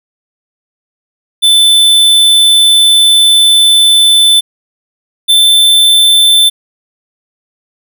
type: tone pair in turn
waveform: square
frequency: 3520 / 3539 Hz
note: A7 / A7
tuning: 0 / +9 cents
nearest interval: unison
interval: 9 cents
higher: second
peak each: -4 dBFS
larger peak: neither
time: 1.42-4.41 / 5.28-6.5 s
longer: first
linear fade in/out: 20 ms
effects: none